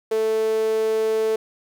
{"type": "tone with high-pass filter", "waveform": "sawtooth", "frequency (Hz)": 220, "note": "A3", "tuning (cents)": 0, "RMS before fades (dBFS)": -21, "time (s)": [0.11, 1.36], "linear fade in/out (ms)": 5, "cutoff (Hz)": 460, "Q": 9.9, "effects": []}